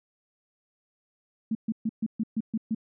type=tone bursts; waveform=sine; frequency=221.6 Hz; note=A3; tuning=13 cents sharp; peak=-24 dBFS; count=8; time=1.51-2.748 s; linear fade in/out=5 ms; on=41 ms; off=130 ms; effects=none